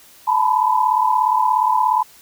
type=tone cluster; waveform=sine; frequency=870 / 973 / 1010 Hz; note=A5 / B5 / B5; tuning=-20 / -26 / +39 cents; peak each=-18 dBFS; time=0.27-2.03 s; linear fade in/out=10 ms; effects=white hiss -47 dBFS RMS until 2.21 s